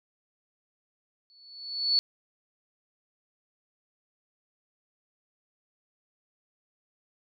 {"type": "tone with exponential growth", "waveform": "sine", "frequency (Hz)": 4435, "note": "C#8", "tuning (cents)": 0, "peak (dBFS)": -18, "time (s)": [1.3, 1.99], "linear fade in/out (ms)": 0, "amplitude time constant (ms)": 150, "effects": []}